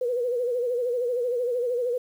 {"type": "tone with vibrato", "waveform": "sine", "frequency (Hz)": 488.6, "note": "B4", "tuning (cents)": -19, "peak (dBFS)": -23, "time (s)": [0.01, 1.98], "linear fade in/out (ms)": 5, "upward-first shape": "sine", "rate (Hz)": 13, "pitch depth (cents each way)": 73, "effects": ["9-bit"]}